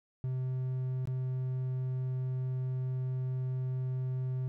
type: tone with dropouts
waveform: triangle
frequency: 128.9 Hz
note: C3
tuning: 26 cents flat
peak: -29 dBFS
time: 0.24-4.48 s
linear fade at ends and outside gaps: 0 ms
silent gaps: 1.055-1.073 s
effects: none